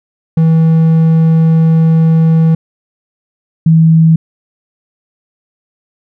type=tone pair in turn; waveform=triangle / sine; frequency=161.9 / 161.9 Hz; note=E3 / E3; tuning=-31 / -31 cents; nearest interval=unison; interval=0 cents; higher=neither; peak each=-3 dBFS; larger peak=neither; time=0.37-2.55 / 3.66-4.16 s; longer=first; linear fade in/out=5 ms; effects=none